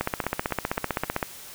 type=two click trains; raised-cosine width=0.5 ms; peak=-21 / -9 dBFS; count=4 / 20; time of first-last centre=0.24-1.042 / 0.01-1.228 s; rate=3.74 / 15.6 Hz; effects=white hiss -43 dBFS RMS until 1.54 s